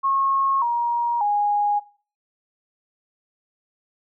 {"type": "tone with pitch steps", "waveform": "sine", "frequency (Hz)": [1088, 947.2, 824.5], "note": ["C#6", "A#5", "G#5"], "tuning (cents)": [-33, 27, -13], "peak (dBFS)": -18, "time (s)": [0.03, 1.8], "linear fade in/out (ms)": 20, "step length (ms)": 590, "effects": ["noise-tail reverb RT60 0.4 s tail -19 dB re dry"]}